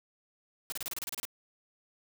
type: noise bursts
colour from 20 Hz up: white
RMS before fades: -37 dBFS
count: 11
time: 0.7-1.252 s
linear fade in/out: 0 ms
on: 22 ms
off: 31 ms
effects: none